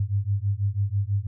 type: beating tone pair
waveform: sine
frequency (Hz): 97.5 / 103.6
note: G2 / G#2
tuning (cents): -9 / -4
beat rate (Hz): 6.1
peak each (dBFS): -25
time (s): 0-1.27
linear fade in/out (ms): 5
effects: none